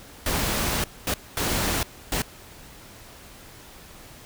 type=noise bursts at uneven times; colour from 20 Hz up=pink; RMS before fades=-25 dBFS; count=4; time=0.26-0.84 / 1.07-1.14 / 1.37-1.83 / 2.12-2.22 s; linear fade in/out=2 ms; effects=pink hiss -46 dBFS RMS until 4.25 s